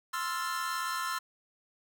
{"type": "chord", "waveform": "45% pulse", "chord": "F major seventh", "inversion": "second", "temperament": "equal", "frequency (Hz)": [1046.5, 1318.5, 1396.9, 1760], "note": ["C6", "E6", "F6", "A6"], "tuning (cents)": [0, 0, 0, 0], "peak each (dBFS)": [-36, -36, -39, -40], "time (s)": [0.13, 1.19], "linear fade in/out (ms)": 10, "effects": []}